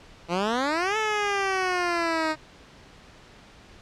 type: exponential two-way sweep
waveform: 10% pulse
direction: up then down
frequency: 164.81 to 440 to 308.8 Hz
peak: -15 dBFS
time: 0.28-2.36 s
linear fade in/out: 50 ms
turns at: 0.97 s
effects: pink hiss -50 dBFS RMS until 3.81 s + low-pass 5000 Hz 12 dB/octave